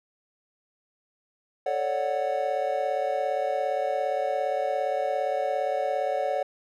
triangle chord, D major seventh, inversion second, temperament equal with one note detuned, 440 / 549.9 / 587.3 / 740 Hz, A4 / C#5 / D5 / F#5, 0 / -14 / 0 / 0 cents, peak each -33 / -27 / -28 / -27 dBFS, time 1.66-6.43 s, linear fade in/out 5 ms, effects none

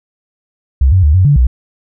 sine tone with pitch steps, 66.6 / 93.4 / 74.1 / 93 / 143.8 / 62 Hz, C2 / F#2 / D2 / F#2 / D3 / B1, +31 / +17 / +16 / +9 / -36 / +7 cents, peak -5 dBFS, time 0.81-1.47 s, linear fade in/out 5 ms, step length 110 ms, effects none

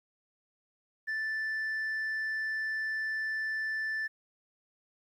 sine tone, 1760 Hz, A6, in tune, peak -28 dBFS, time 1.07-4.08 s, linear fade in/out 20 ms, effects tanh soft clip ceiling -30 dBFS + 11-bit

